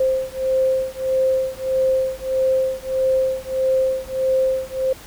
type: beating tone pair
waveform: sine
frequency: 523.3 / 524.9 Hz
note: C5 / C5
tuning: 0 / +5 cents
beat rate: 1.6 Hz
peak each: -20 dBFS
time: 0-4.93 s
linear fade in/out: 5 ms
effects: added 50 Hz sine -48 dBFS peak until 5.06 s + pink hiss -41 dBFS RMS until 5.06 s